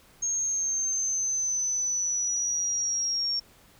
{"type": "linear sweep", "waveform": "sine", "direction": "down", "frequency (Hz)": [6510, 5510], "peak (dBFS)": -25, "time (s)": [0.22, 3.4], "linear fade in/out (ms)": 10, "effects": ["pink hiss -57 dBFS RMS until 3.79 s"]}